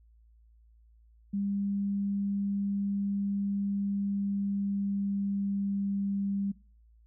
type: tone with pitch glide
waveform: sine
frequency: 200 to 198.62 Hz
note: G3 to G3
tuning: +35 to +23 cents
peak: -28 dBFS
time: 1.33-6.52 s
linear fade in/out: 10 ms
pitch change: -12 cents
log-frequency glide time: 3.79-6.17 s
effects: noise-tail reverb RT60 0.4 s tail -22 dB re dry + added 56 Hz sine -57 dBFS peak until 7.06 s